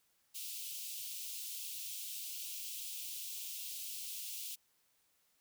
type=high-pass noise; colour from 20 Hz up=white; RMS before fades=-44 dBFS; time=0.34-4.56 s; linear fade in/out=20 ms; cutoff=2600 Hz; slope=48 dB/octave; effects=white hiss -75 dBFS RMS until 5.4 s